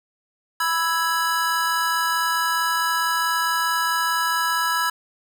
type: chord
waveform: square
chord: E major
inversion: second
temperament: equal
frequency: 987.8 / 1318.5 / 1661.2 Hz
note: B5 / E6 / G#6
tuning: 0 / 0 / 0 cents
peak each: -25 dBFS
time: 0.6-4.9 s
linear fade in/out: 5 ms
effects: none